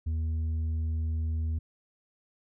sine tone with tanh clipping, 80 Hz, D#2, 49 cents sharp, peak -28 dBFS, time 0.06-1.59 s, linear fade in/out 10 ms, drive 4 dB, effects none

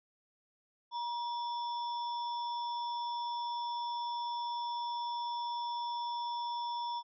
sine tone with sample-and-hold, 953 Hz, A#5, 38 cents sharp, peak -34 dBFS, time 0.91-7.03 s, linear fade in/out 50 ms, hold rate 4410 Hz, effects resampled to 16000 Hz

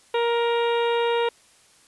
harmonic tone, 469.5 Hz, A#4, 12 cents sharp, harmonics 1 / 2 / 3 / 4 / 5 / 6 / 7 / 8, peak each -21 / -26 / -34 / -36 / -36 / -35 / -41 / -37 dBFS, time 0.14-1.29 s, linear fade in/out 5 ms, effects white hiss -56 dBFS RMS until 1.87 s + resampled to 24000 Hz

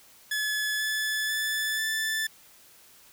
sawtooth tone with pitch steps, 1713 / 1727.9 / 1742.9 / 1758.1 Hz, A6 / A6 / A6 / A6, -47 / -32 / -17 / -2 cents, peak -23 dBFS, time 0.31-2.27 s, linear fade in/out 5 ms, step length 490 ms, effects white hiss -55 dBFS RMS until 3.12 s

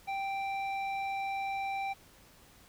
square tone with low-pass filter, 784 Hz, G5, in tune, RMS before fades -35 dBFS, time 0.07-1.94 s, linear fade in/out 20 ms, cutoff 2600 Hz, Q 1.4, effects pink hiss -59 dBFS RMS until 2.68 s

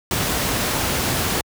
pink noise, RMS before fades -21 dBFS, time 0.11-1.41 s, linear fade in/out 2 ms, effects high-pass 60 Hz 12 dB/octave

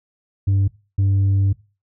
sine tone pair in turn, 98 / 98 Hz, G2 / G2, 0 / 0 cents, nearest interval unison, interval 0 cents, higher neither, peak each -11 dBFS, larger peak neither, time 0.47-0.68 / 0.98-1.53 s, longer second, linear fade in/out 10 ms, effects noise-tail reverb RT60 0.3 s tail -20 dB re dry + tanh soft clip ceiling -13 dBFS

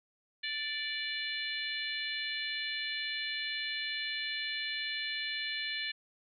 harmonic tone with a mistuned harmonic, 587.3 Hz, D5, in tune, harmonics 3 / 4 / 5 / 6 / 7, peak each -39 / -40 / -41 / -41 / -41 dBFS, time 0.43-5.92 s, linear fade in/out 10 ms, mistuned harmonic 4, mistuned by -16 cents, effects none

